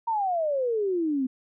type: exponential sweep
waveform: sine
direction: down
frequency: 942 to 251.9 Hz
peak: -23 dBFS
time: 0.07-1.27 s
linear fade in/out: 10 ms
effects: none